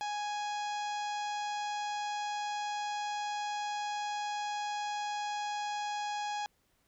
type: harmonic tone with a mistuned harmonic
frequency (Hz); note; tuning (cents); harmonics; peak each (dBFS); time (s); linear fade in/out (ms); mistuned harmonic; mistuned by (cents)
830.6; G#5; 0; 1 / 2 / 3 / 4 / 5 / 6 / 7 / 8 / 9; -34 / -45 / -47 / -47 / -51 / -51 / -55 / -54 / -58; 0.01-6.46; 0; 9; -50
effects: pink hiss -73 dBFS RMS until 6.87 s